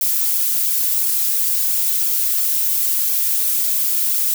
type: noise with flanger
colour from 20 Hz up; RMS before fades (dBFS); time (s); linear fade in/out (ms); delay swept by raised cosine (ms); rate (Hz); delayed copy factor
violet; -18; 0.01-4.34; 2; 1 to 5.1; 2.9; -0.95
effects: none